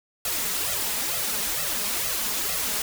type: noise with flanger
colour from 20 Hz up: white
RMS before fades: -27 dBFS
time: 0.25-2.82 s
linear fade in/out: 2 ms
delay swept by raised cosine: 1.5 to 4.9 ms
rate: 2.2 Hz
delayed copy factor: +0.95
effects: none